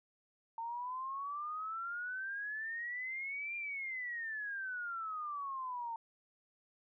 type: exponential two-way sweep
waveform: sine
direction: up then down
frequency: 906 to 2400 to 906 Hz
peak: -38 dBFS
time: 0.58-5.96 s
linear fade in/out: 2 ms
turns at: 3.56 s
effects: none